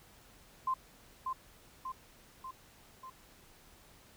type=tone with echo; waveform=sine; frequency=1043 Hz; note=C6; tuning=6 cents flat; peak=-29 dBFS; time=0.67-0.74 s; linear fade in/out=5 ms; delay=590 ms; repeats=4; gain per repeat=-4 dB; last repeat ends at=3.1 s; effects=pink hiss -60 dBFS RMS until 4.16 s